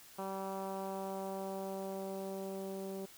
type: tone with low-pass filter sweep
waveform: 10% pulse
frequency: 193 Hz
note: G3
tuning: 27 cents flat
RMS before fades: -41 dBFS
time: 0.18-3.06 s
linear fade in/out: 10 ms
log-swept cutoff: 1100 to 430 Hz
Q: 1.3
effects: white hiss -57 dBFS RMS until 3.17 s